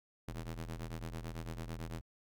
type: ring-modulated tone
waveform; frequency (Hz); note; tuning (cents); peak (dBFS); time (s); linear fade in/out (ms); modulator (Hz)
sawtooth; 82.41; E2; 0; -34; 0.28-2.01; 5; 36.7
effects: Opus 48 kbps